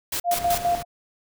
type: noise bursts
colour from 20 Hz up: white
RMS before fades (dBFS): -27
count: 3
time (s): 0.12-0.58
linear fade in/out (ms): 5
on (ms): 80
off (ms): 110
type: tone with tremolo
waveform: sine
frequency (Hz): 698.5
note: F5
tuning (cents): 0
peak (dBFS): -18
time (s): 0.24-0.85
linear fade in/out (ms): 50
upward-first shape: square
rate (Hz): 4.9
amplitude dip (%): 75
type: noise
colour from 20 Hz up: pink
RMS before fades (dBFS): -35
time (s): 0.35-0.83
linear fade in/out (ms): 10
effects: none